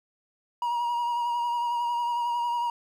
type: tone with vibrato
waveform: triangle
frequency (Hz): 953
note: A#5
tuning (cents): +38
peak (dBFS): -23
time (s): 0.62-2.7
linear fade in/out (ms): 2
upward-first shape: sine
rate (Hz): 11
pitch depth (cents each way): 24
effects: 10-bit